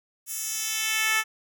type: tone with high-pass filter sweep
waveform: 10% pulse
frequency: 438.5 Hz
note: A4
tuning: 6 cents flat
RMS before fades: -27 dBFS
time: 0.26-1.24 s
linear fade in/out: 50 ms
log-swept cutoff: 9500 to 1500 Hz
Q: 1.1
effects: none